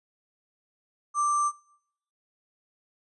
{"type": "tone with sample-and-hold", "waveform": "sine", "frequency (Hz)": 1174.7, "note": "D6", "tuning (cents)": 0, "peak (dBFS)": -22, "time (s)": [1.14, 1.52], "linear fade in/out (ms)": 50, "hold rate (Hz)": 7350, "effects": ["noise-tail reverb RT60 0.7 s tail -21 dB re dry", "resampled to 24000 Hz"]}